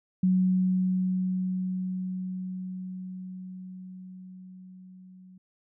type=tone with level ramp; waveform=sine; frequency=185 Hz; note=F#3; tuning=in tune; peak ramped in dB=-19 to -48 dBFS; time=0.23-5.38 s; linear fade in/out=5 ms; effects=none